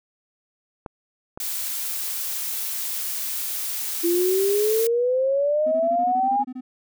clicks, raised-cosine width 1 ms, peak -19 / -21 dBFS, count 2, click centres 0.862 / 1.375 s
blue noise, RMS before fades -28 dBFS, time 1.4-4.87 s, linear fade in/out 2 ms
sine exponential sweep, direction up, 336.5 to 830 Hz, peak -18 dBFS, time 4.03-6.44 s, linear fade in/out 20 ms
triangle tone bursts, 254.7 Hz, C4, 46 cents flat, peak -28 dBFS, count 12, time 5.66-6.61 s, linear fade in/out 10 ms, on 59 ms, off 22 ms
effects none

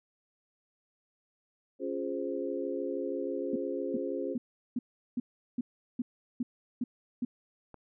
sine chord, Db major seventh, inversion none, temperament equal with one note detuned, 276.2 / 349.2 / 415.3 / 523.3 Hz, Db4 / F4 / Ab4 / C5, -6 / 0 / 0 / 0 cents, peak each -37 dBFS, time 1.79-4.37 s, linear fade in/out 50 ms
sine tone bursts, 244.9 Hz, B3, 14 cents flat, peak -28 dBFS, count 10, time 3.53-7.25 s, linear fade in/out 5 ms, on 30 ms, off 380 ms
click, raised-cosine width 1 ms, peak -33 dBFS, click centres 7.743 s
effects none

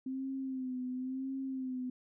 sine tone with vibrato, 260 Hz, C4, 11 cents flat, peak -35 dBFS, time 0.06-1.9 s, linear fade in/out 5 ms, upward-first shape sine, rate 0.96 Hz, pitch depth 52 cents each way, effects none

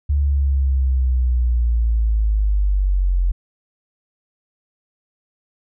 sine linear sweep, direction down, 72.3 to 43.62 Hz, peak -14 dBFS, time 0.09-3.32 s, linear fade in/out 10 ms, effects none

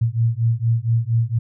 sine beating tone pair, 113.3 / 117.6 Hz, A#2 / A#2, -49 / +16 cents, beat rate 4.3 Hz, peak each -19 dBFS, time 0.01-1.39 s, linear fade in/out 10 ms, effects none

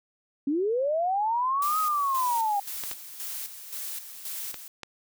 sine linear two-way sweep, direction up then down, 267.1 to 1273 to 792 Hz, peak -23 dBFS, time 0.47-2.6 s, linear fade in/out 5 ms, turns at 1.79 s
blue noise with tremolo, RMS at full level -35 dBFS, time 1.62-4.68 s, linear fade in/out 2 ms, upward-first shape square, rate 1.9 Hz, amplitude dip 60%
clicks, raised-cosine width 0.2 ms, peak -19 dBFS, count 4, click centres 2.837 / 2.914 / 4.543 / 4.833 s
effects none

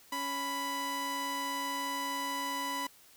sawtooth tone pair together, 277.9 / 991.1 Hz, C#4 / B5, +4 / +6 cents, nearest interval octave + minor seventh, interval 2202 cents, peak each -37 / -30 dBFS, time 0.12-2.87 s, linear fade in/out 5 ms, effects white hiss -59 dBFS RMS until 3.16 s

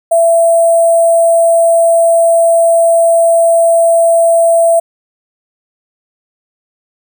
sine tone with sample-and-hold, 670 Hz, E5, 28 cents sharp, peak -5 dBFS, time 0.11-4.8 s, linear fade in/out 10 ms, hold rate 8820 Hz, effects none

